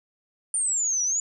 sine exponential two-way sweep, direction down then up, 9170 to 5760 to 7030 Hz, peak -22 dBFS, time 0.54-1.2 s, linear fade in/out 2 ms, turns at 1.03 s, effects none

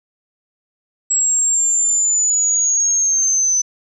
sine linear sweep, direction down, 7700 to 6050 Hz, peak -13 dBFS, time 1.1-3.62 s, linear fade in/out 10 ms, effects none

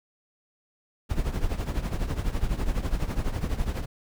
brown noise with tremolo, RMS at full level -24 dBFS, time 1.09-3.86 s, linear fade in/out 20 ms, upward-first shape triangle, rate 12 Hz, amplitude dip 80%, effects none

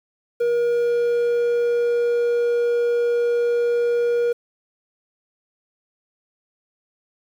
triangle tone, 475.9 Hz, A#4, 36 cents sharp, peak -15 dBFS, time 0.4-4.33 s, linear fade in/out 10 ms, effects 8-bit

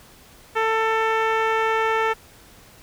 10% pulse tone with low-pass filter, 444.9 Hz, A4, 19 cents sharp, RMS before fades -21 dBFS, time 0.55-2.14 s, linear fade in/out 20 ms, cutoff 2100 Hz, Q 0.67, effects pink hiss -49 dBFS RMS until 2.82 s

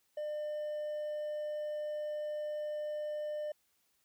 triangle tone with hard clipping, 601 Hz, D5, 40 cents sharp, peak -36 dBFS, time 0.17-3.52 s, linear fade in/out 5 ms, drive 5 dB, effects white hiss -75 dBFS RMS until 4.04 s

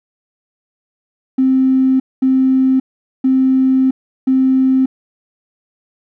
triangle tone bursts at uneven times, 262.3 Hz, C4, 4 cents sharp, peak -5 dBFS, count 4, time 1.38-2 / 2.22-2.8 / 3.24-3.91 / 4.27-4.86 s, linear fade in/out 10 ms, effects tanh soft clip ceiling -7 dBFS

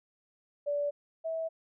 sine tone pair in turn, 579 / 649.9 Hz, D5 / E5, -25 / -25 cents, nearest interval major second, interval 200 cents, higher second, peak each -28 / -31 dBFS, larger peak first, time 0.66-0.91 / 1.24-1.49 s, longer neither, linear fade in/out 20 ms, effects none

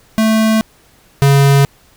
square tone pair in turn, 220 / 139.31 Hz, A3 / C#3, 0 / +9 cents, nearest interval minor sixth, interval 791 cents, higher first, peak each -10 / -7 dBFS, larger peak second, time 0.18-0.61 / 1.22-1.65 s, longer neither, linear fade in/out 0 ms, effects pink hiss -49 dBFS RMS until 1.96 s

